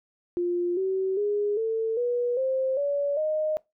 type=tone with pitch steps; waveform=sine; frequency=351 / 380.6 / 412.6 / 447.4 / 485.1 / 525.9 / 570.2 / 618.2 Hz; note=F4 / F#4 / G#4 / A4 / B4 / C5 / C#5 / D#5; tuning=+9 / +49 / -11 / +29 / -31 / +9 / +49 / -11 cents; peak=-23 dBFS; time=0.37-3.57 s; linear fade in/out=0 ms; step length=400 ms; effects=noise-tail reverb RT60 0.2 s tail -22 dB re dry